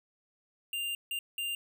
square tone bursts at uneven times, 2794 Hz, F7, in tune, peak -33 dBFS, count 3, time 0.73-0.95 / 1.11-1.19 / 1.38-1.55 s, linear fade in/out 2 ms, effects none

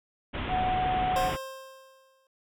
pink low-pass noise, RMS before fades -33 dBFS, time 0.33-1.37 s, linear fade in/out 20 ms, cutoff 3500 Hz, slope 96 dB/octave
sine tone, 740 Hz, F#5, in tune, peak -25 dBFS, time 0.48-1.32 s, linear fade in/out 50 ms
25% pulse tone with exponential decay, 530 Hz, C5, 22 cents sharp, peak -23 dBFS, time 1.16-2.27 s, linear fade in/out 2 ms, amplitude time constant 240 ms
effects none

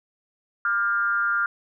sine tone with frequency modulation, 1396.9 Hz, F6, in tune, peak -20 dBFS, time 0.65-1.46 s, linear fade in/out 2 ms, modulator 197 Hz, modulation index 0.65, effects none

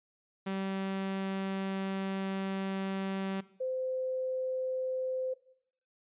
sawtooth / sine tone pair in turn, 193 / 516.4 Hz, G3 / C5, -27 / -23 cents, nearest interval octave + perfect fourth, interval 1704 cents, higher second, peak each -29 / -31 dBFS, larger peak first, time 0.46-3.41 / 3.6-5.34 s, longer first, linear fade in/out 10 ms, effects noise-tail reverb RT60 0.7 s tail -18 dB re dry + resampled to 8000 Hz

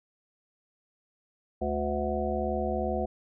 harmonic tone with a mistuned harmonic, 72.5 Hz, D2, 22 cents flat, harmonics 1 / 3 / 5 / 7 / 9 / 10, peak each -34 / -34 / -34 / -34 / -34 / -34 dBFS, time 1.61-3.06 s, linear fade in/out 10 ms, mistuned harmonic 10, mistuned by +24 cents, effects none

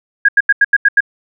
sine tone bursts, 1637 Hz, G#6, 25 cents flat, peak -5 dBFS, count 7, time 0.25-1.006 s, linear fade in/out 5 ms, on 36 ms, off 84 ms, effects none

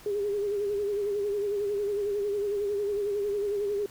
sine tone with vibrato, 407.7 Hz, G#4, 32 cents flat, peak -26 dBFS, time 0.06-3.86 s, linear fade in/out 2 ms, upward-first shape sine, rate 11 Hz, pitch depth 52 cents each way, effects pink hiss -51 dBFS RMS until 3.9 s

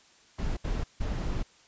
brown noise bursts at uneven times, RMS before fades -30 dBFS, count 3, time 0.38-0.57 / 0.64-0.84 / 1-1.43 s, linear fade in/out 10 ms, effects white hiss -59 dBFS RMS until 1.67 s + resampled to 16000 Hz

